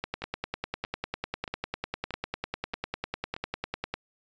two click trains, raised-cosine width 0.3 ms, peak -15 / -22 dBFS, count 40 / 6, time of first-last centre 0.04-3.94 / 0.22-3.365 s, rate 10 / 1.59 Hz, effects resampled to 16000 Hz

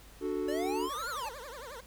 triangle chord, D major, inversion none, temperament equal, 293.7 / 370 / 440 Hz, D4 / F#4 / A4, 0 / 0 / 0 cents, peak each -34 / -32 / -34 dBFS, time 0.2-0.9 s, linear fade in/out 50 ms
square exponential two-way sweep, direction up then down, 565 to 1476 to 819 Hz, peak -36 dBFS, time 0.48-1.29 s, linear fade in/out 5 ms, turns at 1.09 s
20% pulse tone with vibrato, 520 Hz, C5, 11 cents flat, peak -38 dBFS, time 0.89-1.81 s, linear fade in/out 10 ms, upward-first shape triangle, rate 11 Hz, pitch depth 290 cents each way
effects added 50 Hz sine -54 dBFS peak until 1.86 s + pink hiss -56 dBFS RMS until 1.86 s

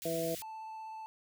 white band-stop noise, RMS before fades -44 dBFS, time 0.02-0.42 s, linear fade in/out 0 ms, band 220 to 1900 Hz, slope 24 dB/octave
harmonic tone, 164.81 Hz, E3, in tune, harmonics 1 / 2 / 3 / 4, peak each -41 / -39 / -36 / -36 dBFS, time 0.05-0.35 s, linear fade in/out 5 ms
triangle tone with vibrato, 880 Hz, A5, in tune, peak -40 dBFS, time 0.42-1.06 s, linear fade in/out 0 ms, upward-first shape sine, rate 16 Hz, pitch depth 9 cents each way
effects none

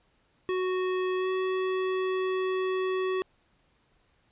square tone with pitch glide, 370 to 374.3 Hz, F#4 to F#4, 0 to +20 cents, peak -27 dBFS, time 0.49-3.22 s, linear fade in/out 0 ms, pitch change +20 cents, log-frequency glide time 1.17-1.28 s, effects pink hiss -68 dBFS RMS until 4.31 s + resampled to 8000 Hz

